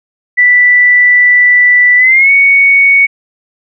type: tone with pitch glide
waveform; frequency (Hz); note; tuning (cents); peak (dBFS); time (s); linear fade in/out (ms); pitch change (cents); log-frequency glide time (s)
sine; 1973 to 2227; B6 to C#7; -2 to +7; -3; 0.37-3.07; 20; +209; 1.97-2.31
effects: none